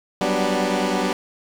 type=chord; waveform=15% pulse; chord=G major seventh; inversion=third; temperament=equal with one note detuned; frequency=186.5 / 196 / 246.9 / 293.7 Hz; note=F#3 / G3 / B3 / D4; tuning=+14 / 0 / 0 / 0 cents; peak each=-19 dBFS; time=0.21-1.13 s; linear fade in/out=2 ms; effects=low-pass 8000 Hz 12 dB/octave + 7-bit